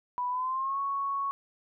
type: tone with pitch glide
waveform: sine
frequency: 987.8 to 1108.8 Hz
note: B5 to C#6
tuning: 0 to 0 cents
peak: -28 dBFS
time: 0.18-1.31 s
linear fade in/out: 0 ms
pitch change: +200 cents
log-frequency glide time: 0.29-0.79 s
effects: none